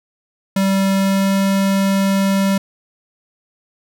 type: tone with pitch glide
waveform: square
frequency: 194.1 to 195.22 Hz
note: G3 to G3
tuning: -17 to -7 cents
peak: -14 dBFS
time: 0.56-2.58 s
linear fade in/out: 5 ms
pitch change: +10 cents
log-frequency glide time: 0.96-1.37 s
effects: none